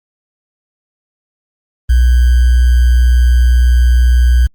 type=tone with sample-and-hold; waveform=sine; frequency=61 Hz; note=B1; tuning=21 cents flat; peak=-5 dBFS; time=1.89-4.47 s; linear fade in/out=10 ms; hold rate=1575 Hz; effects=Opus 32 kbps